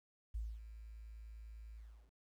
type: tone with ADSR envelope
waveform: sine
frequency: 55 Hz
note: A1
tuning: in tune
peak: -37 dBFS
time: 0.34-2.12 s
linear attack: 12 ms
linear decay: 240 ms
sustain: -12 dB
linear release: 350 ms
effects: 12-bit